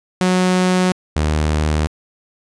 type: tone pair in turn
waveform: sawtooth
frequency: 183.3 / 76.56 Hz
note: F#3 / D#2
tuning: -16 / -27 cents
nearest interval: octave + minor third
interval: 1511 cents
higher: first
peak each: -9 / -11 dBFS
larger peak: first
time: 0.21-0.92 / 1.16-1.87 s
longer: neither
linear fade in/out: 0 ms
effects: resampled to 22050 Hz